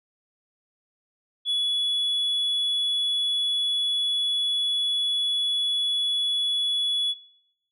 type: tone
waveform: sine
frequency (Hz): 3400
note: G#7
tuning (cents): +40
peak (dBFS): -19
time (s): 1.45-7.15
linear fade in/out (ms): 50
effects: noise-tail reverb RT60 0.8 s tail -23 dB re dry + tanh soft clip ceiling -21 dBFS